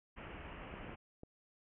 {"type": "low-pass noise", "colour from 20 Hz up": "pink", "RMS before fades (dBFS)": -49, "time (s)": [0.16, 0.96], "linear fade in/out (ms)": 20, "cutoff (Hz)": 3000, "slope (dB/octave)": 96}
{"type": "clicks", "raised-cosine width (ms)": 2, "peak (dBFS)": -36, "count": 3, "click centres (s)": [0.74, 0.895, 1.234]}
{"effects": []}